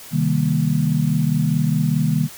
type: chord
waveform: sine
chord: C minor seventh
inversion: none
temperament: equal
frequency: 130.81 / 155.56 / 196 / 233.1 Hz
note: C3 / Eb3 / G3 / Bb3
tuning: 0 / 0 / 0 / 0 cents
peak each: -23 / -18 / -24 / -23 dBFS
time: 0.11-2.29 s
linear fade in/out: 50 ms
effects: white hiss -39 dBFS RMS until 2.37 s